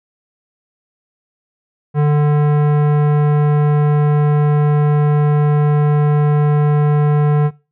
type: tone with tanh clipping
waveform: sine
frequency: 148 Hz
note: D3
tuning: 14 cents sharp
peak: -12 dBFS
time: 1.94-7.51 s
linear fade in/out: 50 ms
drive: 17 dB
effects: noise-tail reverb RT60 0.3 s tail -21 dB re dry